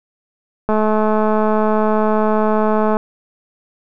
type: click train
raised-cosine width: 1 ms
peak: -4 dBFS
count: 491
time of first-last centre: 0.69-2.969 s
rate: 215 Hz
effects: none